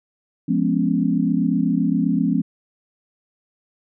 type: chord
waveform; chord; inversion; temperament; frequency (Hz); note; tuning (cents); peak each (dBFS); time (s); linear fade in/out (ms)
sine; C# dominant seventh; first; just; 173.24 / 207.9 / 249.5 / 277.2; E#3 / G#3 / B3 / C#4; -14 / +2 / +18 / 0; -22; 0.48-2.42; 10
effects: none

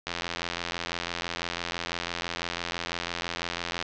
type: click train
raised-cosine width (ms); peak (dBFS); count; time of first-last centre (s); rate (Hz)
0.2; -12; 324; 0.07-3.826; 86
effects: low-pass 5000 Hz 12 dB/octave

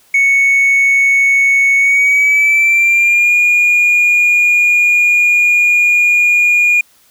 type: tone with pitch glide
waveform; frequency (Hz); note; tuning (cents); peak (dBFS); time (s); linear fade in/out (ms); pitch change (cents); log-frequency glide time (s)
triangle; 2217 to 2432; C#7 to D#7; 0 to -40; -5; 0.14-6.81; 5; +160; 1.77-3.34
effects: tanh soft clip ceiling -2 dBFS + white hiss -50 dBFS RMS until 7.1 s

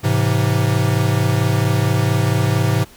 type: chord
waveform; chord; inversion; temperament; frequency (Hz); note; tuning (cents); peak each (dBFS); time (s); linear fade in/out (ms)
square; Ab augmented; none; equal with one note detuned; 106.38 / 130.81 / 164.81; Ab2 / C3 / E3; +42 / 0 / 0; -18 / -19 / -23; 0.03-2.85; 20
effects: pink hiss -45 dBFS RMS until 2.96 s

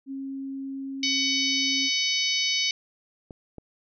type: tone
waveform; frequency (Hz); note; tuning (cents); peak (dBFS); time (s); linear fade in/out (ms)
sine; 270.9; C#4; -40; -31; 0.06-1.9; 50
type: harmonic tone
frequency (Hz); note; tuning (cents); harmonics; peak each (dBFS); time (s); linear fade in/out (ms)
750; F#5; +23; 3 / 4 / 5 / 6 / 7 / 8; -28 / -29 / -30 / -31 / -31 / -32; 1.03-2.71; 2
type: clicks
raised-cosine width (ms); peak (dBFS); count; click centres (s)
2; -27; 2; 3.308 / 3.583
effects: none

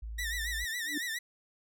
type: tone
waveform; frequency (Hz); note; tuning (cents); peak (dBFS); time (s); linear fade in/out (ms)
sine; 55; A1; 0; -37; 0.02-0.65; 10
type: tone with vibrato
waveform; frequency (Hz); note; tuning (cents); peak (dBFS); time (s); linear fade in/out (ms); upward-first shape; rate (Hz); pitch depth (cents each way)
sawtooth; 1872; A#6; +7; -30; 0.18-1.19; 10; sine; 7.2; 100
type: tone with exponential growth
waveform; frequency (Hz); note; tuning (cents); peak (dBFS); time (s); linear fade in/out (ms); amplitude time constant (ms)
sine; 295.6; D4; +11; -30; 0.82-0.98; 5; 34
effects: none

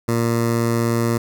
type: tone with notch filter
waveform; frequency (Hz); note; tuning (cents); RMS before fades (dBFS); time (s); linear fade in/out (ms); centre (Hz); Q
15% pulse; 116.54; A#2; 0; -19; 0.08-1.18; 5; 3100; 1.2
effects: none

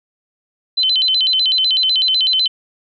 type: tone with vibrato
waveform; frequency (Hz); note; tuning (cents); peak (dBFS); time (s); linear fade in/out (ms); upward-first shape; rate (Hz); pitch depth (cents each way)
sine; 3520; A7; 0; -12; 0.77-2.48; 10; square; 8; 240
effects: none

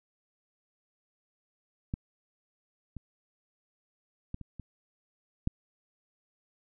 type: clicks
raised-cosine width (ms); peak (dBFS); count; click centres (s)
5; -19 / -28 / -23 / -30 / -29 / -15; 6; 1.939 / 2.967 / 4.344 / 4.413 / 4.597 / 5.474
effects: none

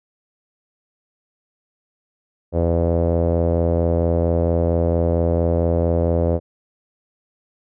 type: tone with low-pass filter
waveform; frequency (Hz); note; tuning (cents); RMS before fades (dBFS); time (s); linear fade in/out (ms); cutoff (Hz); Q
sawtooth; 84.4; E2; +41; -18; 2.52-6.4; 50; 550; 4.4
effects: none

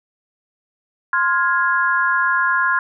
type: chord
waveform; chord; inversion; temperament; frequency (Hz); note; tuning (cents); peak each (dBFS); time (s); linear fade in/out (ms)
sine; F minor; second; equal with one note detuned; 1046.5 / 1409.1 / 1661.2; C6 / F6 / Ab6; 0 / +15 / 0; -19; 1.13-2.79; 2
effects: none

